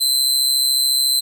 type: tone with amplitude modulation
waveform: sawtooth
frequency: 4070 Hz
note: C8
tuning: 49 cents flat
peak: -9 dBFS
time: 0-1.21 s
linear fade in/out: 20 ms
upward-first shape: sine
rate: 134 Hz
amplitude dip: 65%
effects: none